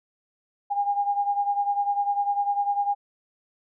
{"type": "beating tone pair", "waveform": "sine", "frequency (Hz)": [809, 819], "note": ["G#5", "G#5"], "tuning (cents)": [-46, -24], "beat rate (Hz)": 10, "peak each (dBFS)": [-23, -28], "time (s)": [0.7, 2.95], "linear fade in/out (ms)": 20, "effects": []}